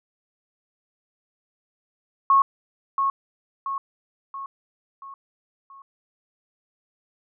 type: tone with echo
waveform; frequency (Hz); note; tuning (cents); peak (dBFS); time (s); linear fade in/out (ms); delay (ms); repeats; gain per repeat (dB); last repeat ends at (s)
sine; 1095; C#6; -22; -13; 2.3-2.42; 2; 680; 5; -6; 5.82
effects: none